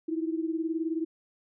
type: beating tone pair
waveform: sine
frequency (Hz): 320 / 339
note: D#4 / E4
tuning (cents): +49 / +49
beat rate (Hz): 19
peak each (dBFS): -29 / -33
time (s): 0.08-1.05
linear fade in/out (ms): 10
effects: none